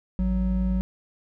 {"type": "tone pair together", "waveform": "triangle", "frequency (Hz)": [55.27, 185.9], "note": ["A1", "F#3"], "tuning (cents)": [8, 8], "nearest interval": "octave + major sixth", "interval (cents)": 2100, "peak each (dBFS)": -22, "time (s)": [0.19, 0.81], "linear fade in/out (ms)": 0, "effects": []}